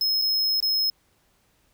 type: tone with dropouts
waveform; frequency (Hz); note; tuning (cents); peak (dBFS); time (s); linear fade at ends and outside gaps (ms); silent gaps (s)
square; 5160; E8; -38; -21; 0.01-0.9; 2; 0.216-0.22 / 0.603-0.626
effects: pink hiss -65 dBFS RMS until 1.73 s